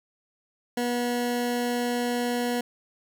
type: tone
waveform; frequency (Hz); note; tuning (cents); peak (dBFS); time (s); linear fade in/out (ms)
20% pulse; 242.3; B3; -33; -20; 0.77-2.61; 5
effects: none